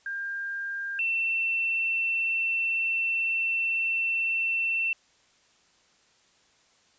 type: tone pair in turn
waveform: sine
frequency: 1600 / 2691 Hz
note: G6 / E7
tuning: +35 / +35 cents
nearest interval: major sixth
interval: 900 cents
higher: second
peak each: -30 / -24 dBFS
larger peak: second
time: 0.06-0.99 / 0.99-4.93 s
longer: second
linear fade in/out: 2 ms
effects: white hiss -63 dBFS RMS until 6.98 s + resampled to 16000 Hz